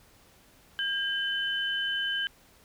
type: tone pair together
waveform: sine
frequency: 1609 / 3037 Hz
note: G6 / F#7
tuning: +45 / +44 cents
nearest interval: major seventh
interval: 1099 cents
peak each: -30 / -30 dBFS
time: 0.79-2.27 s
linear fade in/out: 0 ms
effects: pink hiss -59 dBFS RMS until 2.64 s